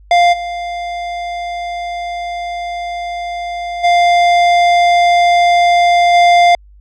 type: tone with level steps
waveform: square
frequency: 698.5 Hz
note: F5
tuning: in tune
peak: -7 / -20 / -8 / -6 dBFS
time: 0.11-6.55 s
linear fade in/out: 2 ms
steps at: 0.32 / 3.83 / 6.13 s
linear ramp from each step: 20 ms
effects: added 50 Hz sine -39 dBFS peak until 6.8 s + low-pass 4000 Hz 12 dB/octave